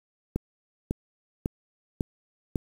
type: click train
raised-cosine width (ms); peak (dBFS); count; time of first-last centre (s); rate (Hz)
3; -13; 5; 0.36-2.558; 1.82
effects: 7-bit